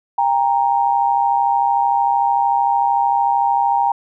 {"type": "tone pair together", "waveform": "sine", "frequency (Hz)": [799, 932.3], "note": ["G5", "A#5"], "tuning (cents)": [33, 0], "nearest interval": "minor third", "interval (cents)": 267, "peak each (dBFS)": -16, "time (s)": [0.18, 3.92], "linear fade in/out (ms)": 5, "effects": []}